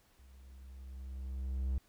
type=tone with level ramp; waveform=triangle; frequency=65.41 Hz; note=C2; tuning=in tune; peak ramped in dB=-54 to -28 dBFS; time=0.19-1.78 s; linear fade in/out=0 ms; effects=pink hiss -69 dBFS RMS until 1.88 s